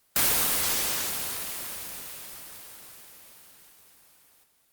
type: noise with exponential decay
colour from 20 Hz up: white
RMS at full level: -21 dBFS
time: 0.16-4.44 s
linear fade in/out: 1 ms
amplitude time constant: 930 ms
effects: white hiss -66 dBFS RMS until 4.72 s + Opus 24 kbps